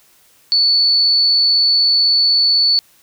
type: tone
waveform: sine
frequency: 4458 Hz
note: C#8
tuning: 9 cents sharp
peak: -10 dBFS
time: 0.52-2.79 s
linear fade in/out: 0 ms
effects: white hiss -52 dBFS RMS until 3.02 s